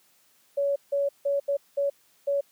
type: tone bursts at uneven times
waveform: sine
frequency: 563 Hz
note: C#5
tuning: 27 cents sharp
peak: -22 dBFS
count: 6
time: 0.57-0.76 / 0.92-1.09 / 1.25-1.4 / 1.48-1.57 / 1.77-1.9 / 2.27-2.41 s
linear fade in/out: 10 ms
effects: white hiss -63 dBFS RMS until 2.51 s + high-pass 100 Hz 12 dB/octave